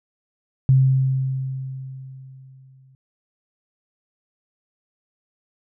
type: tone with exponential decay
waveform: sine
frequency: 132.3 Hz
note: C3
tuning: 20 cents sharp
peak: -10 dBFS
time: 0.69-2.95 s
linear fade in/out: 0 ms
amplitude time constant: 490 ms
effects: none